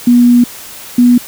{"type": "tone pair in turn", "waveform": "sine", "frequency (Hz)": [242.1, 243.9], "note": ["B3", "B3"], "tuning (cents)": [-34, -21], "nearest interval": "unison", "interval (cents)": 13, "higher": "second", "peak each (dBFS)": -3, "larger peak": "neither", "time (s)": [[0.07, 0.44], [0.98, 1.18]], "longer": "first", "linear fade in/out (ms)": 5, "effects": ["white hiss -30 dBFS RMS until 1.27 s"]}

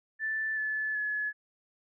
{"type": "tone with pitch steps", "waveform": "sine", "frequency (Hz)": [1760, 1731.8, 1704], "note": ["A6", "A6", "G#6"], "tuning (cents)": [0, -28, 44], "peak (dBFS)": -29, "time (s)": [0.19, 1.33], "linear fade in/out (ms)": 50, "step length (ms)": 380, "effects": []}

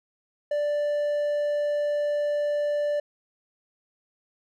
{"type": "tone", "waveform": "triangle", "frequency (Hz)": 587.3, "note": "D5", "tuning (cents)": 0, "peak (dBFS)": -21, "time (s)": [0.51, 3], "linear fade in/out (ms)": 5, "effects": []}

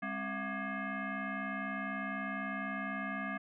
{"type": "tone with frequency modulation", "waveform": "sine", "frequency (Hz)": 731, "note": "F#5", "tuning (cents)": -21, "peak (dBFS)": -35, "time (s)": [0.02, 3.38], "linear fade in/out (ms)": 10, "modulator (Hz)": 466, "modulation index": 2.9, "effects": []}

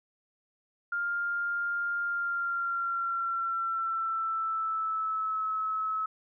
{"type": "tone with pitch glide", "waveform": "sine", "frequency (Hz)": [1402, 1293.1], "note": ["F6", "E6"], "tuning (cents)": [6, -34], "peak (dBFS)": -28, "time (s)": [0.92, 6.06], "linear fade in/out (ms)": 5, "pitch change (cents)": -140, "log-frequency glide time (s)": [2.04, 5.45], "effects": []}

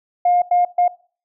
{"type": "tone bursts at uneven times", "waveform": "sine", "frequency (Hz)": 710, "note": "F5", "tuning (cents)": 28, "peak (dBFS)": -11, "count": 3, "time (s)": [[0.25, 0.42], [0.51, 0.65], [0.78, 0.88]], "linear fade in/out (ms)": 5, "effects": ["noise-tail reverb RT60 0.4 s tail -20 dB re dry", "tanh soft clip ceiling -7 dBFS"]}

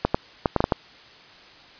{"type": "clicks", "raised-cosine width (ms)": 1, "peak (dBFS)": -4, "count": 7, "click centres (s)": [0.05, 0.145, 0.458, 0.563, 0.605, 0.641, 0.722], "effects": ["white hiss -48 dBFS RMS until 1.79 s", "resampled to 11025 Hz"]}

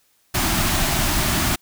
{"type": "band-stop noise", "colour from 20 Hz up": "pink", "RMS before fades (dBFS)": -20, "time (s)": [0.34, 1.56], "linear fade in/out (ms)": 10, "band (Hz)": [390, 580], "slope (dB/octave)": 96, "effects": ["white hiss -62 dBFS RMS until 1.61 s"]}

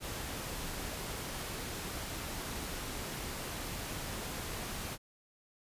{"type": "noise", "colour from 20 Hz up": "pink", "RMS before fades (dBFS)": -40, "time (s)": [0, 4.98], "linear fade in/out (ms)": 50, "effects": ["resampled to 32000 Hz"]}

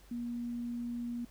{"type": "tone", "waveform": "sine", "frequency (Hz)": 238.6, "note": "A#3", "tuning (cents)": 41, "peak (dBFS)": -35, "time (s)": [0.11, 1.25], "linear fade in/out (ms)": 5, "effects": ["added 50 Hz sine -57 dBFS peak until 1.3 s", "pink hiss -62 dBFS RMS until 1.3 s"]}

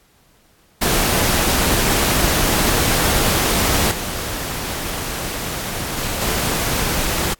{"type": "noise with level steps", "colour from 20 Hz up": "pink", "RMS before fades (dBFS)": [-17, -25, -23, -20], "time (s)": [0.81, 7.34], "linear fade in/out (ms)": 10, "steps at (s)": [3.91, 5.97, 6.21], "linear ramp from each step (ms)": 5, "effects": ["pink hiss -56 dBFS RMS until 7.39 s", "AAC 64 kbps"]}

